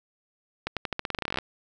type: accelerating click train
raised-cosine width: 0.3 ms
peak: -12 dBFS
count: 18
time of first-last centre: 0.67-1.386 s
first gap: 97 ms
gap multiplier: 0.88
effects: none